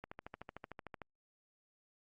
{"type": "click train", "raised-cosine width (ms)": 0.5, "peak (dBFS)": -30, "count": 14, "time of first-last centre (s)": [0.04, 1.017], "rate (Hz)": 13.3, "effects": ["Opus 48 kbps"]}